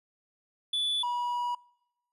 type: tone pair in turn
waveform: triangle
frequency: 3462 / 969.3 Hz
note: A7 / B5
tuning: -29 / -33 cents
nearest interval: octave + minor seventh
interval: 2204 cents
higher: first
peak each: -25 / -26 dBFS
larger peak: first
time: 0.73-1.03 / 1.03-1.55 s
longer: second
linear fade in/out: 5 ms
effects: noise-tail reverb RT60 0.9 s tail -26 dB re dry + resampled to 32000 Hz